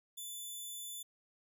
10% pulse tone, 3500 Hz, A7, 10 cents flat, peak -35 dBFS, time 0.17-1.03 s, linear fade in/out 10 ms, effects none

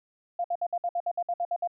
sine tone bursts, 697 Hz, F5, 4 cents flat, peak -25 dBFS, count 12, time 0.39-1.675 s, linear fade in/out 5 ms, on 53 ms, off 59 ms, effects none

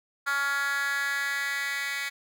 10% pulse tone with high-pass filter sweep, 280 Hz, C#4, 18 cents sharp, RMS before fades -29 dBFS, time 0.26-2.1 s, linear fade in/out 20 ms, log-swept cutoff 1400 to 2200 Hz, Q 4, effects none

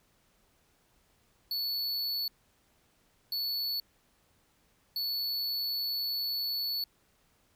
square tone bursts at uneven times, 4435 Hz, C#8, in tune, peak -31 dBFS, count 3, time 1.51-2.28 / 3.32-3.8 / 4.96-6.84 s, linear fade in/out 2 ms, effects pink hiss -69 dBFS RMS until 7.55 s

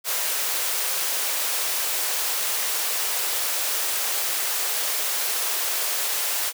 white high-pass noise, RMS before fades -25 dBFS, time 0.04-6.53 s, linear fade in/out 50 ms, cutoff 420 Hz, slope 24 dB/octave, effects none

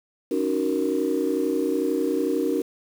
sine chord, D# minor seventh, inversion third, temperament just, 280 / 311.1 / 373.4 / 466.7 Hz, C#4 / D#4 / F#4 / A#4, +18 / 0 / +16 / +2 cents, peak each -26 dBFS, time 0.31-2.62 s, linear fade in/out 5 ms, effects tanh soft clip ceiling -12 dBFS + 7-bit

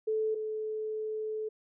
sine tone pair in turn, 436.2 / 433.2 Hz, A4 / A4, -15 / -27 cents, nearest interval unison, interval 12 cents, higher first, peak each -27 / -32 dBFS, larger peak first, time 0.07-0.35 / 0.35-1.49 s, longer second, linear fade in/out 10 ms, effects none

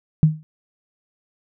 sine tone with exponential decay, 155.56 Hz, D#3, in tune, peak -6 dBFS, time 0.23-0.43 s, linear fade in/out 0 ms, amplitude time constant 43 ms, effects none

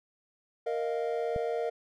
triangle chord, Bb suspended fourth, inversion none, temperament just, 466.2 / 621.6 / 699.2 Hz, Bb4 / Eb5 / F5, 0 / -2 / +2 cents, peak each -29 / -33 / -34 dBFS, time 0.66-1.7 s, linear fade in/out 10 ms
click, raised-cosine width 5 ms, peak -25 dBFS, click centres 1.362 s
effects none

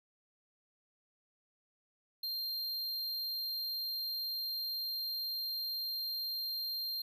square tone, 4186 Hz, C8, in tune, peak -36 dBFS, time 2.23-7.02 s, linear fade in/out 5 ms, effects none

